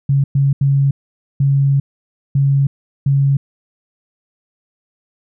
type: tone bursts at uneven times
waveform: sine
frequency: 138.59 Hz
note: C#3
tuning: in tune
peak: -10 dBFS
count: 6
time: 0.09-0.24 / 0.35-0.53 / 0.61-0.91 / 1.4-1.8 / 2.35-2.67 / 3.06-3.37 s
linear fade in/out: 5 ms
effects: none